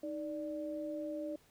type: tone pair together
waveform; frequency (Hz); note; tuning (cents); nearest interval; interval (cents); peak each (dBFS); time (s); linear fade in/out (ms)
sine; 311.1 / 587.3; D#4 / D5; 0 / 0; major seventh; 1100; -40 / -40; 0.03-1.36; 5
effects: pink hiss -67 dBFS RMS until 1.5 s